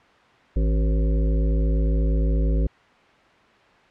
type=harmonic tone with a mistuned harmonic; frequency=54.2 Hz; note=A1; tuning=25 cents flat; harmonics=1 / 3 / 5 / 7 / 9 / 10; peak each=-18 / -28 / -32 / -35 / -37 / -38 dBFS; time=0.56-2.67 s; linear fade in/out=5 ms; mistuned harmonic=9; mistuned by=-52 cents; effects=white hiss -53 dBFS RMS until 3.9 s + low-pass 2000 Hz 12 dB/octave